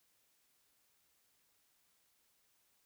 silence, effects white hiss -75 dBFS RMS until 2.85 s

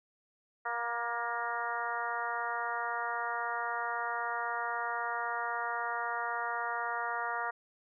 harmonic tone with a mistuned harmonic, 236.2 Hz, A#3, 23 cents sharp, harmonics 2 / 3 / 4 / 5 / 6 / 7 / 8, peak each -45 / -39 / -38 / -39 / -38 / -46 / -41 dBFS, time 0.65-7.51 s, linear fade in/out 10 ms, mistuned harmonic 8, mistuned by -24 cents, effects none

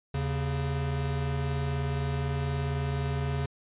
square tone pair together, 79.66 / 138.59 Hz, D#2 / C#3, +41 / 0 cents, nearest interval minor seventh, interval 959 cents, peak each -33 / -30 dBFS, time 0.14-3.46 s, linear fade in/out 5 ms, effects resampled to 8000 Hz

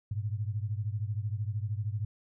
sine beating tone pair, 101.6 / 114.6 Hz, G#2 / A#2, -38 / -29 cents, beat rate 13 Hz, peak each -32 / -35 dBFS, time 0.11-2.05 s, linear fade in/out 5 ms, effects none

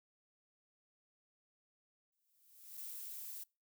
violet noise with exponential growth, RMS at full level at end -49 dBFS, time 2.12-2.77 s, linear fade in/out 2 ms, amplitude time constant 140 ms
violet noise, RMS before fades -47 dBFS, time 2.77-3.44 s, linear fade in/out 10 ms
effects noise-tail reverb RT60 0.3 s tail -25 dB re dry

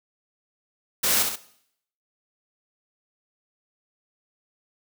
white noise with echo, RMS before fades -22 dBFS, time 1.03-1.23 s, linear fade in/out 10 ms, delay 65 ms, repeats 2, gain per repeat -5 dB, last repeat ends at 1.36 s, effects noise-tail reverb RT60 0.7 s tail -18 dB re dry + high-pass 100 Hz 12 dB/octave

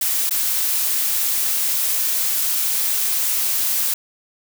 blue noise with dropouts, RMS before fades -20 dBFS, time 0.01-3.94 s, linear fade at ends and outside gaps 5 ms, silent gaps 0.295-0.308 s, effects none

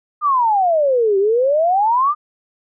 sine exponential two-way sweep, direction down then up, 1236 to 381.7 to 1236 Hz, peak -12 dBFS, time 0.21-2.15 s, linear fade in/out 50 ms, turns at 1.18 s, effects none

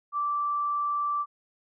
sine tone, 1168 Hz, D6, 10 cents flat, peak -25 dBFS, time 0.12-1.26 s, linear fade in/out 50 ms, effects none

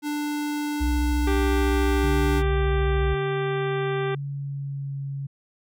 square tone, 295.5 Hz, D4, 11 cents sharp, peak -26 dBFS, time 0.02-2.43 s, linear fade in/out 50 ms
sine tone with vibrato, 63 Hz, B1, 35 cents sharp, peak -21 dBFS, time 0.8-3.15 s, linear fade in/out 20 ms, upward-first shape sine, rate 14 Hz, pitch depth 110 cents each way
harmonic tone, 392 Hz, G4, in tune, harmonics 1 / 2 / 3 / 4 / 5 / 6 / 7 / 8 / 9, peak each -25 / -35 / -35 / -36 / -39 / -41 / -46 / -47 / -44 dBFS, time 1.27-4.15 s, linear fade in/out 5 ms
sine tone with pitch glide, 143.5 to 138.53 Hz, D3 to C#3, -40 to -1 cents, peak -28 dBFS, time 2.03-5.27 s, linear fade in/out 10 ms, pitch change -61 cents, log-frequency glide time 3.23-4.98 s
effects none

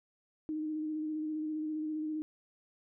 sine tone with vibrato, 309 Hz, D#4, 12 cents flat, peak -33 dBFS, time 0.49-2.22 s, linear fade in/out 0 ms, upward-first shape square, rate 15 Hz, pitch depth 18 cents each way, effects none

